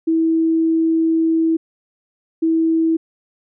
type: tone pair in turn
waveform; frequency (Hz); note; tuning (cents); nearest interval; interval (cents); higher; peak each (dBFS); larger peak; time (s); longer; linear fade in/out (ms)
sine; 325.1 / 325.1; E4 / E4; -24 / -24; unison; 0; neither; -13; neither; 0.07-1.57 / 2.42-2.97; first; 10
effects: none